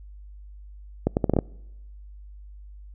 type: accelerating click train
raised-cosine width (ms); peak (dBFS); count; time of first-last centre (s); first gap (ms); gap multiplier
2; -7; 7; 1.07-1.388; 99; 0.74
effects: noise-tail reverb RT60 1.0 s tail -26 dB re dry + added 50 Hz sine -41 dBFS peak until 2.94 s